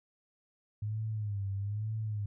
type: tone with vibrato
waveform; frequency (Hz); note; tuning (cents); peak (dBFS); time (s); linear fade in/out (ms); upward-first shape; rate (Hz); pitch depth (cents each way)
sine; 103.83; G#2; 0; -32; 0.82-2.26; 5; sine; 1.1; 100
effects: none